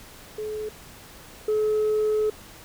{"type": "tone pair in turn", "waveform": "sine", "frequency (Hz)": [428.3, 428.3], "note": ["A4", "A4"], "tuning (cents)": [-47, -47], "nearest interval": "unison", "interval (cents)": 0, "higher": "neither", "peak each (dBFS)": [-28, -18], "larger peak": "second", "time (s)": [[0.38, 0.69], [1.48, 2.3]], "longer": "second", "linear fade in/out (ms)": 5, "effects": ["tanh soft clip ceiling -18 dBFS", "pink hiss -46 dBFS RMS until 2.64 s"]}